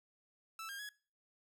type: tone with pitch steps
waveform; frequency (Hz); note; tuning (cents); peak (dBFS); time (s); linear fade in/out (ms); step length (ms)
sawtooth; 1320 / 1611 / 1678; E6 / G6 / G#6; +2 / +47 / +17; -40; 0.59-0.89; 2; 100
effects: noise-tail reverb RT60 0.4 s tail -22 dB re dry